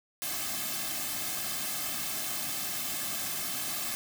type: noise with comb filter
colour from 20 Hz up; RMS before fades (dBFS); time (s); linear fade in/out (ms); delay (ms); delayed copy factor
white; -34; 0.22-3.95; 0; 2.1; -0.95
effects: none